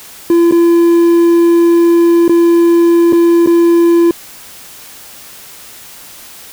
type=tone with dropouts; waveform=triangle; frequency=340 Hz; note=F4; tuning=46 cents flat; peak=-3 dBFS; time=0.3-4.11 s; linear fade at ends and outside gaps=2 ms; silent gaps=0.512-0.522 / 2.28-2.294 / 3.125-3.13 / 3.462-3.472 s; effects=white hiss -34 dBFS RMS until 6.52 s